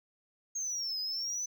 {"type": "exponential two-way sweep", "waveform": "sine", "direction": "down then up", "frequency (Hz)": [6520, 4978, 6100], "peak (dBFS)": -30, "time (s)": [0.55, 1.46], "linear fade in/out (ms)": 10, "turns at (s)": 1, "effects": ["tanh soft clip ceiling -32 dBFS", "12-bit"]}